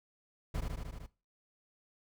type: noise with echo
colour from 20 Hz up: brown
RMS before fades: -34 dBFS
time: 0.54-0.61 s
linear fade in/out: 10 ms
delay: 76 ms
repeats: 6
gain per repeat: -2 dB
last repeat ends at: 1.066 s
effects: noise-tail reverb RT60 0.3 s tail -19 dB re dry